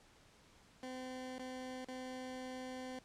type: tone with dropouts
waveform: 20% pulse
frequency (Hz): 256.5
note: C4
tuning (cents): -34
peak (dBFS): -39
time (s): 0.83-2.99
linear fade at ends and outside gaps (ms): 1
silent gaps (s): 1.383-1.395 / 1.846-1.885
effects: pink hiss -65 dBFS RMS until 3.04 s + low-pass 8000 Hz 12 dB/octave